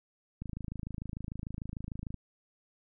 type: click train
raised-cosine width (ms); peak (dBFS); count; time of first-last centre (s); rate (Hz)
5; -26; 47; 0.42-2.143; 26.7
effects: none